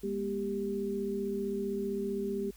sine tone cluster, 203.3 / 238.8 / 394.6 Hz, G#3 / A#3 / G4, -37 / +42 / +11 cents, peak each -36 / -39 / -33 dBFS, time 0.03-2.51 s, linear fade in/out 10 ms, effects added 50 Hz sine -54 dBFS peak until 2.56 s + white hiss -60 dBFS RMS until 2.56 s

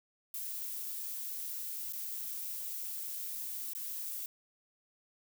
violet noise with dropouts, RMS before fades -40 dBFS, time 0.34-4.26 s, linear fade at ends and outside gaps 1 ms, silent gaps 1.925-1.933 / 3.734-3.75 s, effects none

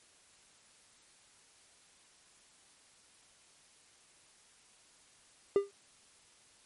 triangle tone with exponential decay, 400 Hz, G4, 35 cents sharp, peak -18 dBFS, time 5.56-5.71 s, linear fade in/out 1 ms, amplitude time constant 31 ms, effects white hiss -63 dBFS RMS until 6.65 s + MP3 48 kbps

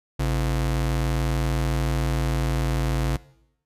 square ring-modulated tone, 96.9 Hz, G2, 20 cents flat, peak -19 dBFS, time 0.19-3.17 s, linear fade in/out 10 ms, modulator 40.2 Hz, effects noise-tail reverb RT60 0.8 s tail -20 dB re dry + resampled to 32000 Hz

